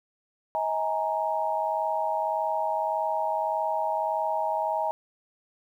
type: chord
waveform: sine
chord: D# suspended fourth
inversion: none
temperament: equal with one note detuned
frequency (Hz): 635.7 / 830.6 / 932.3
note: D#5 / G#5 / A#5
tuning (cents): +37 / 0 / 0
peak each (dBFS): -29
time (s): 0.55-4.91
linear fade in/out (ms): 0
effects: 10-bit